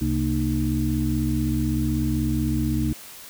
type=tone cluster; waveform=sine; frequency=69 / 133.8 / 229.7 / 305.8 Hz; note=C#2 / C3 / A#3 / D#4; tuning=-7 / +39 / -25 / -30 cents; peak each=-26 dBFS; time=0.01-2.93 s; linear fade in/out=5 ms; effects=white hiss -42 dBFS RMS until 3.29 s